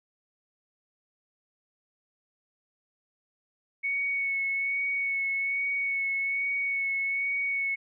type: tone with vibrato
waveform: sine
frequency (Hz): 2217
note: C#7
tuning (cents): 0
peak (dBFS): -26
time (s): 3.83-7.76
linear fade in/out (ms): 20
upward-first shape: sine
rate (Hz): 1.2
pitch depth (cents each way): 18
effects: none